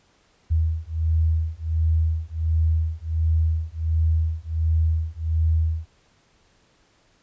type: beating tone pair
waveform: sine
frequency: 79.7 / 81.1 Hz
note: D#2 / E2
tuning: +42 / -28 cents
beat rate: 1.4 Hz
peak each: -22 dBFS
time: 0.5-5.87 s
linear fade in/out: 20 ms
effects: pink hiss -61 dBFS RMS until 7.22 s + resampled to 16000 Hz